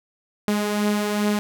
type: beating tone pair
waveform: sawtooth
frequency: 207.7 / 210.2 Hz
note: G#3 / G#3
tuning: 0 / +21 cents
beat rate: 2.5 Hz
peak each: -17 / -24 dBFS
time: 0.48-1.39 s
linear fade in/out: 0 ms
effects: none